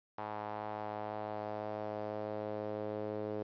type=tone with band-pass filter sweep; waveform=sawtooth; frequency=106 Hz; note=G#2; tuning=36 cents sharp; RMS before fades=-40 dBFS; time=0.18-3.43 s; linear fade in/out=5 ms; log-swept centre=880 to 460 Hz; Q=2.5; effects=resampled to 11025 Hz + 11-bit